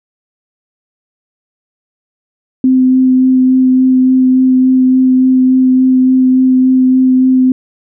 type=tone with vibrato; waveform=sine; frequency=257.9 Hz; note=C4; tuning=25 cents flat; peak=-5 dBFS; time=2.64-7.52 s; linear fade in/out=2 ms; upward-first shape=sine; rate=3.5 Hz; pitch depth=10 cents each way; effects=none